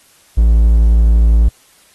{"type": "tone", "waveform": "triangle", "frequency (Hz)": 56, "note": "A1", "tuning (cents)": 31, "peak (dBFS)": -4, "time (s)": [0.37, 1.49], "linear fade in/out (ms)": 10, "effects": ["white hiss -49 dBFS RMS until 1.94 s", "AAC 32 kbps"]}